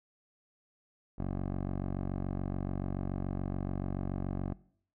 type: tone with low-pass filter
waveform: 10% pulse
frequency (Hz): 46.99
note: F#1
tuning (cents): +28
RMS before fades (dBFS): -35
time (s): 1.18-4.54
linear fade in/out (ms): 10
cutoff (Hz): 790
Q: 0.67
effects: noise-tail reverb RT60 0.6 s tail -21 dB re dry